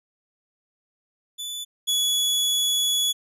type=tone pair in turn; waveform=sawtooth; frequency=3477 / 3392 Hz; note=A7 / G#7; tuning=-21 / +36 cents; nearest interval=unison; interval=43 cents; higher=first; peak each=-27 / -17 dBFS; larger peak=second; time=1.38-1.65 / 1.87-3.13 s; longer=second; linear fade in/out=20 ms; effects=resampled to 32000 Hz